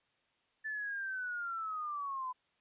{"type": "linear sweep", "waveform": "sine", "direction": "down", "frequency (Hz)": [1758, 1001], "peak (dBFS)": -36, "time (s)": [0.64, 2.33], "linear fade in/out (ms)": 20, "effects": ["white hiss -75 dBFS RMS until 2.6 s", "resampled to 8000 Hz"]}